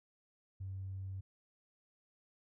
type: tone with tanh clipping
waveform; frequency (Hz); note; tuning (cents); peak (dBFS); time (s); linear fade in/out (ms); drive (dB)
triangle; 95.6; G2; -43; -40; 0.6-1.21; 10; 4
effects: none

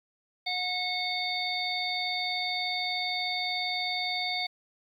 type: harmonic tone with a mistuned harmonic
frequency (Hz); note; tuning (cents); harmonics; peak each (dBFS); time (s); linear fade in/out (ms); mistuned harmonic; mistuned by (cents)
729; F#5; -26; 1 / 3 / 5 / 6; -35 / -33 / -34 / -34; 0.46-4.47; 10; 6; +60
effects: 10-bit

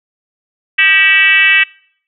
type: tone with frequency modulation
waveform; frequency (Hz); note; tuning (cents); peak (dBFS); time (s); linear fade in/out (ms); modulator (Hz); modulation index
sine; 2285; D7; -48; -6; 0.78-1.64; 10; 354; 1.7
effects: noise-tail reverb RT60 0.6 s tail -24 dB re dry

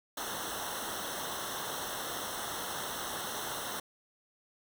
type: noise with comb filter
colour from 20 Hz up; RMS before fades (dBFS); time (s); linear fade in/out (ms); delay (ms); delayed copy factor
pink; -38; 0.17-3.8; 5; 0.42; -0.95
effects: none

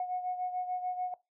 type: beating tone pair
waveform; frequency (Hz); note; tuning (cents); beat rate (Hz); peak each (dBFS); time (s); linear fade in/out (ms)
sine; 728 / 734.8; F#5 / F#5; -28 / -12; 6.8; -32 / -38; 0-1.14; 2
effects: noise-tail reverb RT60 0.2 s tail -19 dB re dry + tanh soft clip ceiling -25 dBFS

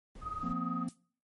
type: noise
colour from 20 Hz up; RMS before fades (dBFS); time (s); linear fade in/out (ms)
brown; -47; 0.15-0.53; 5
type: tone with tremolo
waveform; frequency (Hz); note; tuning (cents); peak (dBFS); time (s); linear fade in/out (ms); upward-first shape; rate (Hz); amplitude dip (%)
sine; 1254; D#6; +13; -33; 0.21-0.87; 50; sine; 20; 75
type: chord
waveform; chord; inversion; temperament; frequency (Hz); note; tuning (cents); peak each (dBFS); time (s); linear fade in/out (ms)
triangle; F suspended fourth; none; equal with one note detuned; 174.61 / 233.1 / 257.9; F3 / Bb3 / C4; 0 / 0 / -25; -36; 0.43-0.89; 5
type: noise with exponential decay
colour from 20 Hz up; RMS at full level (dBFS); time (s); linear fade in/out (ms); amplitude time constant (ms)
violet; -39; 0.88-0.99; 5; 22
effects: noise-tail reverb RT60 0.5 s tail -23 dB re dry + MP3 48 kbps

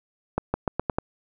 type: accelerating click train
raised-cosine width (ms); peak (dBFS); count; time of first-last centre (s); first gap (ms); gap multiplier
1; -9; 6; 0.38-0.985; 160; 0.86
effects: none

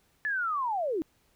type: linear sweep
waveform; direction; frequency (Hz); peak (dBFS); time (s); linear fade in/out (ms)
sine; down; 1754 to 290.4; -27; 0.25-1.02; 0
effects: pink hiss -68 dBFS RMS until 1.35 s

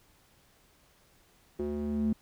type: tone with band-pass filter sweep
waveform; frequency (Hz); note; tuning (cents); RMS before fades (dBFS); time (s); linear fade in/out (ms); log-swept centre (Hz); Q
square; 73.42; D2; 0; -31; 1.59-2.13; 5; 340 to 220; 4.9
effects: pink hiss -64 dBFS RMS until 2.21 s

